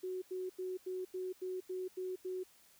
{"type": "tone bursts", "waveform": "sine", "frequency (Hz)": 370, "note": "F#4", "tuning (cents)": 0, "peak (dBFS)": -37, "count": 9, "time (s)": [0.03, 2.436], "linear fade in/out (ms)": 10, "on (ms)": 190, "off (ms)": 87, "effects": ["white hiss -65 dBFS RMS until 2.79 s"]}